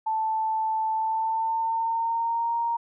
sine tone with pitch glide, 880 to 932.3 Hz, A5 to A#5, 0 to 0 cents, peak -23 dBFS, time 0.06-2.77 s, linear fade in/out 10 ms, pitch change +100 cents, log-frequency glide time 0.93-2.55 s, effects none

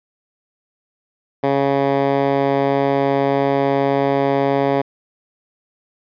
10% pulse tone with band-pass filter, 138.59 Hz, C#3, in tune, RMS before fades -17 dBFS, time 1.43-4.82 s, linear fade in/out 10 ms, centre 530 Hz, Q 0.64, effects resampled to 11025 Hz

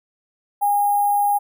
sine tone with sample-and-hold, 817 Hz, G#5, 29 cents flat, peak -15 dBFS, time 0.61-1.39 s, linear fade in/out 20 ms, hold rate 11025 Hz, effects none

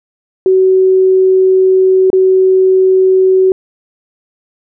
sine tone with dropouts, 376.4 Hz, F#4, 30 cents sharp, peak -5 dBFS, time 0.46-3.52 s, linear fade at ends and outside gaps 1 ms, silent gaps 2.102-2.13 s, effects none

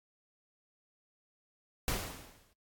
pink noise with exponential decay, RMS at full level -31 dBFS, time 1.88-2.53 s, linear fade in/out 1 ms, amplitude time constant 140 ms, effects noise-tail reverb RT60 0.2 s tail -26 dB re dry + AAC 64 kbps

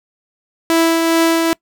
sawtooth tone with tremolo, 329.6 Hz, E4, in tune, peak -6 dBFS, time 0.7-1.53 s, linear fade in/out 0 ms, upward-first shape triangle, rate 2.4 Hz, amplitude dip 35%, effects noise-tail reverb RT60 0.1 s tail -25 dB re dry

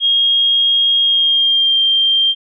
sine tone with pitch glide, 3257 to 3175 Hz, G#7 to G7, -34 to +21 cents, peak -10 dBFS, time 0-2.35 s, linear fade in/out 50 ms, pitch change -45 cents, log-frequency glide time 1-1.81 s, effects none

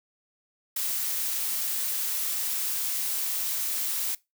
blue noise, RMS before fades -29 dBFS, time 0.76-4.15 s, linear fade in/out 5 ms, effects noise-tail reverb RT60 0.2 s tail -21 dB re dry

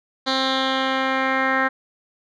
10% pulse tone with low-pass filter sweep, 264.6 Hz, C4, 20 cents sharp, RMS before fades -21 dBFS, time 0.26-1.69 s, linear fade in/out 20 ms, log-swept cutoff 4200 to 1800 Hz, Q 3.7, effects none

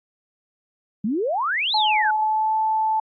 sine exponential two-way sweep, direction up then down, 194.2 to 4320 to 1424 Hz, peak -20 dBFS, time 1.04-2.11 s, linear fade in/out 5 ms, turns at 1.75 s
sine tone with pitch glide, 857 to 875 Hz, A5 to A5, -46 to -10 cents, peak -18 dBFS, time 1.74-3 s, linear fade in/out 5 ms, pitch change +36 cents, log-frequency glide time 2.01-2.57 s
effects AAC 48 kbps

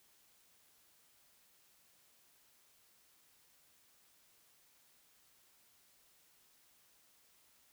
silence, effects white hiss -69 dBFS RMS until 7.72 s

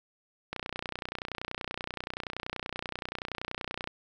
click train, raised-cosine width 0.3 ms, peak -18 dBFS, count 103, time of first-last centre 0.53-3.874 s, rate 30.5 Hz, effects none

